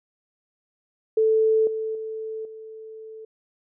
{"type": "tone with level steps", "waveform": "sine", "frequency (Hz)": 440, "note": "A4", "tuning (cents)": 0, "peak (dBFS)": [-16, -25, -29, -37], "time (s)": [1.17, 3.25], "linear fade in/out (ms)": 5, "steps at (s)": [1.67, 1.95, 2.45], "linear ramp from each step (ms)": 2, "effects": []}